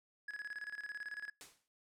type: tone with tremolo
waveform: triangle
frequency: 1681 Hz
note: G#6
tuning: 20 cents sharp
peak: -38 dBFS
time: 0.28-1.3 s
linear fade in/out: 5 ms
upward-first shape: square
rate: 18 Hz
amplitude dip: 75%
type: noise with exponential decay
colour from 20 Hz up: white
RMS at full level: -48 dBFS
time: 1.41-1.68 s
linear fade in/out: 0 ms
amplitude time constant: 57 ms
effects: noise-tail reverb RT60 0.3 s tail -26 dB re dry + low-pass 10000 Hz 12 dB/octave